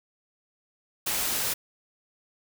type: noise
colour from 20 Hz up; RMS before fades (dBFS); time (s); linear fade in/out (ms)
white; -28; 1.06-1.54; 10
effects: none